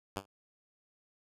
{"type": "tone with exponential decay", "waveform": "5% pulse", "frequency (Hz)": 98, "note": "G2", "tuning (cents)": 0, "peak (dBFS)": -21, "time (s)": [0.16, 0.26], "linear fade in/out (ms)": 5, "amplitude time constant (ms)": 20, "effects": ["resampled to 32000 Hz"]}